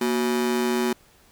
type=ring-modulated tone; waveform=45% pulse; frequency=303.2 Hz; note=D#4; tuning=45 cents flat; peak=-18 dBFS; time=0.01-0.93 s; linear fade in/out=5 ms; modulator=67.4 Hz; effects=pink hiss -56 dBFS RMS until 1.31 s